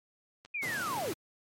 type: clicks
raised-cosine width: 0.2 ms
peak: -31 / -39 dBFS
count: 2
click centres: 0.45 / 0.459 s
type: linear sweep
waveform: sine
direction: down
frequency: 2489 to 279.4 Hz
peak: -32 dBFS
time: 0.54-1.13 s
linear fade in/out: 10 ms
type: high-pass noise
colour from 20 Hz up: pink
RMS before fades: -40 dBFS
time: 0.62-1.14 s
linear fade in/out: 10 ms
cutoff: 100 Hz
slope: 48 dB/octave
effects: MP3 64 kbps